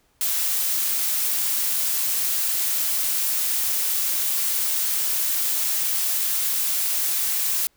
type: noise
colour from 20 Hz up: blue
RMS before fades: -23 dBFS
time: 0.21-7.67 s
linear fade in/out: 0 ms
effects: pink hiss -64 dBFS RMS until 7.76 s